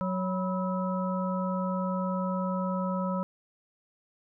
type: harmonic tone with a mistuned harmonic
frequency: 185 Hz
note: F#3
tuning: in tune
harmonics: 1 / 3 / 5 / 7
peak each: -29 / -34 / -36 / -37 dBFS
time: 0.01-3.23 s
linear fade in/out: 0 ms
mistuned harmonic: 5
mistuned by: +97 cents
effects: none